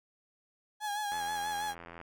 35% pulse tone with vibrato, 832 Hz, G#5, 3 cents sharp, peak -31 dBFS, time 0.8-1.75 s, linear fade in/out 50 ms, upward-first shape sine, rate 6.2 Hz, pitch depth 43 cents each way
click train, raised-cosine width 0.5 ms, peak -31 dBFS, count 77, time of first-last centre 1.12-2.014 s, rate 85 Hz
effects none

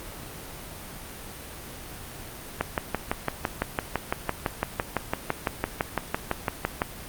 click train, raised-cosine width 0.5 ms, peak -8 dBFS, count 26, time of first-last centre 2.61-6.819 s, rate 5.94 Hz, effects pink hiss -40 dBFS RMS until 7.08 s + Opus 32 kbps

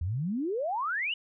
sine exponential sweep, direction up, 77.78 to 3016 Hz, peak -28 dBFS, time 0.01-1.14 s, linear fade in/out 5 ms, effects none

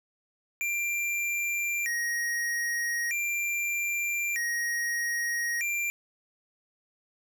square tone with vibrato, 2113 Hz, C7, 16 cents sharp, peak -28 dBFS, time 0.61-5.9 s, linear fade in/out 0 ms, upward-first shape square, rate 0.4 Hz, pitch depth 200 cents each way, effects none

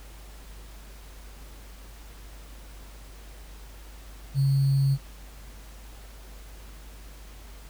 sine tone with sample-and-hold, 136.9 Hz, C#3, 21 cents flat, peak -19 dBFS, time 4.34-4.98 s, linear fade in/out 50 ms, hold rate 4410 Hz, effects added 50 Hz sine -43 dBFS peak until 7.69 s + pink hiss -51 dBFS RMS until 7.69 s

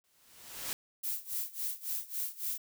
white noise with exponential growth, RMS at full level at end -35 dBFS, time 0.04-0.73 s, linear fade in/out 0 ms, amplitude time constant 150 ms
violet noise with tremolo, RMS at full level -34 dBFS, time 1.03-2.58 s, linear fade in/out 10 ms, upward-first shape sine, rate 3.6 Hz, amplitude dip 90%
effects none

